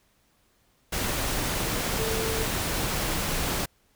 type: tone in noise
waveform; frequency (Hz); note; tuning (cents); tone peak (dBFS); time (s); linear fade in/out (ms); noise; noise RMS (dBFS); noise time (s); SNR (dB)
sine; 445.5; A4; +22; -30; 1.98-2.44; 10; pink; -28; 0.92-3.66; -5
effects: pink hiss -66 dBFS RMS until 3.95 s